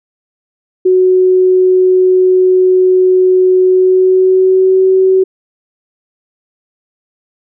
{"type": "tone with pitch glide", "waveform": "sine", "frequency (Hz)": [370, 377.6], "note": ["F#4", "F#4"], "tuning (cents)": [0, 35], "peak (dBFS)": -5, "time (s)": [0.85, 5.24], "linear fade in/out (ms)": 10, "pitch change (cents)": 35, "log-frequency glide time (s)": [3.62, 4.84], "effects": []}